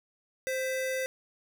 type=tone pair together; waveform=square; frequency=522.3 / 1996 Hz; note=C5 / B6; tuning=-3 / +18 cents; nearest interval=octave + major seventh; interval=2321 cents; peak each=-31 / -37 dBFS; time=0.47-1.06 s; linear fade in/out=0 ms; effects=none